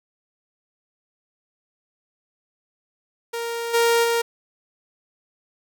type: tone with level steps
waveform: sawtooth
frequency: 466.2 Hz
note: A#4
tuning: in tune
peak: -22 / -12 / -15 dBFS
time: 3.33-4.22 s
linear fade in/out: 10 ms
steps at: 3.73 / 4.03 s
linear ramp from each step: 20 ms
effects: none